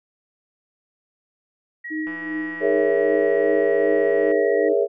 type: tone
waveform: sine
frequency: 1910 Hz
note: A#6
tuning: 42 cents sharp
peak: -30 dBFS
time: 1.84-4.69 s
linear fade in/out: 10 ms
type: tone with tremolo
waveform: sine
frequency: 311.1 Hz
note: D#4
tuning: in tune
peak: -23 dBFS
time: 1.9-4.74 s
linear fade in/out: 20 ms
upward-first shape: triangle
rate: 2.6 Hz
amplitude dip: 85%
type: click train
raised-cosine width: 0.5 ms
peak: -26 dBFS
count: 376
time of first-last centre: 2.07-4.316 s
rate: 167 Hz
type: chord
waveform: sine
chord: A# half-diminished seventh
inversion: third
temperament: equal with one note detuned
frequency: 410.5 / 466.2 / 554.4 / 659.3 Hz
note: G#4 / A#4 / C#5 / E5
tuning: -20 / 0 / 0 / 0 cents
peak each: -20 / -21 / -23 / -25 dBFS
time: 2.6-4.88 s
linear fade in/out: 50 ms
effects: none